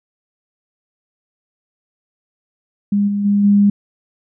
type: tone with level steps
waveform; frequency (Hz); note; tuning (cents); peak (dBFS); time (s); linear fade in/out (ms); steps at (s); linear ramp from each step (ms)
sine; 202.9; G#3; -40; -12 / -16 / -11 / -8; 2.92-3.7; 5; 3.07 / 3.24 / 3.43; 20
effects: none